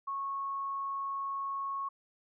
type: tone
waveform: sine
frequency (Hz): 1100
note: C#6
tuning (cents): -14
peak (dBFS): -33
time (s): 0.07-1.89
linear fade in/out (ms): 10
effects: none